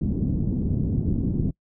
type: low-pass noise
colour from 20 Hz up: white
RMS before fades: -24 dBFS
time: 0.01-1.51 s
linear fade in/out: 5 ms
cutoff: 250 Hz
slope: 24 dB/octave
effects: noise-tail reverb RT60 0.1 s tail -24 dB re dry